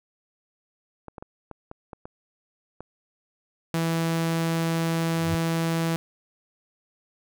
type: clicks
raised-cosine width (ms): 1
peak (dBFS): -24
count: 8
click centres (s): 1.083 / 1.182 / 1.225 / 1.513 / 1.714 / 1.932 / 2.055 / 2.806
type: tone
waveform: sawtooth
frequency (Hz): 164.81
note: E3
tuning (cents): 0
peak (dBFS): -19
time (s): 3.74-5.96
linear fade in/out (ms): 0
type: tone with exponential growth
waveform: triangle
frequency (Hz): 94.7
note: F#2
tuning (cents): +41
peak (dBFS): -21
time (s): 5.09-5.35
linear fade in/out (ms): 0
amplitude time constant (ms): 55
effects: none